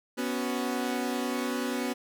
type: chord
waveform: sawtooth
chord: B suspended second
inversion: none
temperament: equal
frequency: 246.9 / 277.2 / 370 Hz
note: B3 / C#4 / F#4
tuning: 0 / 0 / 0 cents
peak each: -27 / -30 / -32 dBFS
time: 0.17-1.94 s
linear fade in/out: 20 ms
effects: none